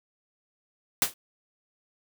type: noise with exponential decay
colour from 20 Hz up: white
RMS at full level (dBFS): -18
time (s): 1.02-1.14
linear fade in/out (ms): 2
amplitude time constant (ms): 26
effects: none